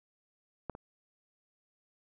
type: clicks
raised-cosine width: 1 ms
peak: -22 / -30 dBFS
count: 2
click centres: 0.697 / 0.751 s
effects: none